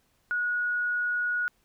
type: tone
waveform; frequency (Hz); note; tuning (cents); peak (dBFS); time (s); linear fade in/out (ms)
sine; 1455; F#6; -29; -25; 0.31-1.48; 0
effects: pink hiss -69 dBFS RMS until 1.64 s